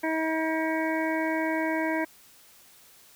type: harmonic tone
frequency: 319.3 Hz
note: D#4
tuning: 45 cents sharp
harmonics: 1 / 2 / 3 / 5 / 6 / 7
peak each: -28 / -31 / -33 / -35 / -36 / -36 dBFS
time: 0.03-2.05 s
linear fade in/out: 10 ms
effects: white hiss -55 dBFS RMS until 3.15 s